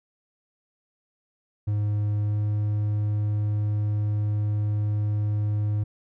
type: tone with pitch glide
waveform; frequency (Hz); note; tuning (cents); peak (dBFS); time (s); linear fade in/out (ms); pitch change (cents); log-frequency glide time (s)
triangle; 104.2 to 104.8; G#2 to G#2; +6 to +16; -20; 1.67-5.84; 10; +10; 2.25-2.36
effects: none